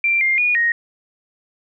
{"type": "tone with pitch steps", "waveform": "sine", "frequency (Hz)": [2361, 2112, 2448, 1871], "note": ["D7", "C7", "D#7", "A#6"], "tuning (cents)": [9, 16, -29, 6], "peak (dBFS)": -14, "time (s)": [0.04, 0.72], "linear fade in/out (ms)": 2, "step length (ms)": 170, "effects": []}